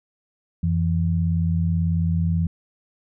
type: tone pair together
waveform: sine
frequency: 88.4 / 166.73 Hz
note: F2 / E3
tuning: +22 / +20 cents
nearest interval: major seventh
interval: 1098 cents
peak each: -21 dBFS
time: 0.63-2.47 s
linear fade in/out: 5 ms
effects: none

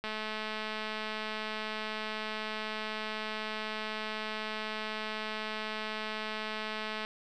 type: click train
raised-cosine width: 0.3 ms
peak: -21 dBFS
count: 1515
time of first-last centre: 0.04-7.049 s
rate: 216 Hz
effects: none

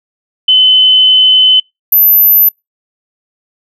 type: tone pair in turn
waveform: sine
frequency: 3036 / 12109 Hz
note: F#7 / F#9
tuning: +44 / +39 cents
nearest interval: 2 octaves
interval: 2395 cents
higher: second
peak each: -3 dBFS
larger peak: neither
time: 0.48-1.6 / 1.92-2.49 s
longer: first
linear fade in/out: 5 ms
effects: noise-tail reverb RT60 0.2 s tail -26 dB re dry

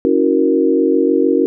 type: chord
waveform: sine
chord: F# dominant seventh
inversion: second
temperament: equal with one note detuned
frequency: 277.2 / 323.2 / 370 / 466.2 Hz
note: C#4 / E4 / F#4 / A#4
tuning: 0 / -34 / 0 / 0 cents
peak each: -16 dBFS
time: 0.05-1.46 s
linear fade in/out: 0 ms
effects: none

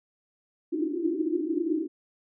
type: band-pass noise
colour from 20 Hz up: white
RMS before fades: -28 dBFS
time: 0.72-1.88 s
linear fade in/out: 20 ms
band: 300 to 350 Hz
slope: 96 dB/octave
effects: none

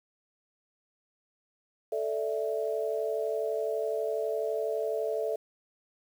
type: chord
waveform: sine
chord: A suspended fourth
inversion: none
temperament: equal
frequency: 440 / 587.3 / 659.3 Hz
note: A4 / D5 / E5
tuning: 0 / 0 / 0 cents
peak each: -31 / -34 / -33 dBFS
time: 1.92-5.36 s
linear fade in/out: 5 ms
effects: 9-bit

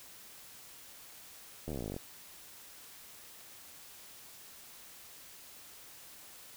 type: slowing click train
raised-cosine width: 2 ms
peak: -26 dBFS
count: 18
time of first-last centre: 1.68-1.964 s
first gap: 12 ms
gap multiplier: 1.04
effects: white hiss -53 dBFS RMS until 6.56 s

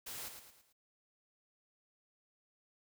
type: noise with echo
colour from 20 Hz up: white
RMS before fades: -45 dBFS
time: 0.06-0.29 s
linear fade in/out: 10 ms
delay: 110 ms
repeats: 4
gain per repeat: -7 dB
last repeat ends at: 0.73 s
effects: none

